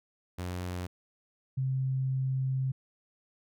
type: tone pair in turn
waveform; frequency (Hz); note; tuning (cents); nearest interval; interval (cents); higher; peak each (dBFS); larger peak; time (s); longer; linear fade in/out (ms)
sawtooth / sine; 89.8 / 131.93; F2 / C3; +49 / +15; perfect fifth; 666; second; -30 / -27; second; 0.38-0.87 / 1.57-2.72; second; 10
effects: none